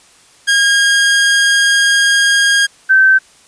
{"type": "tone pair in turn", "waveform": ["sawtooth", "sine"], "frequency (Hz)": [1625, 1546.4], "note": ["G#6", "G6"], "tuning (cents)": [-38, -24], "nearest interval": "minor second", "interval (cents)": 86, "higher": "first", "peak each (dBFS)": -5, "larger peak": "neither", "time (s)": [[0.47, 2.67], [2.89, 3.19]], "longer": "first", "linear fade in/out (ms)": 20, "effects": ["white hiss -46 dBFS RMS until 3.47 s", "resampled to 22050 Hz"]}